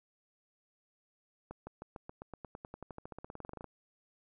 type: accelerating click train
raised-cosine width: 1 ms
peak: -30 dBFS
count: 27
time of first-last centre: 1.51-3.643 s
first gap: 160 ms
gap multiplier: 0.94
effects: none